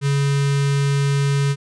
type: tone with notch filter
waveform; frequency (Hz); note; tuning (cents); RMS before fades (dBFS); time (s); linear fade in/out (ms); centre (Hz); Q
square; 140.4; C#3; +22; -18; 0.01-1.56; 50; 680; 0.95
effects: resampled to 22050 Hz